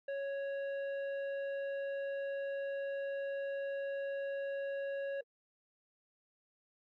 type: tone with hard clipping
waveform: sine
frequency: 554 Hz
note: C#5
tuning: 1 cent flat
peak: -38 dBFS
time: 0.08-5.21 s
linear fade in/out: 5 ms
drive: 10 dB
effects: low-pass 3000 Hz 12 dB/octave + AAC 64 kbps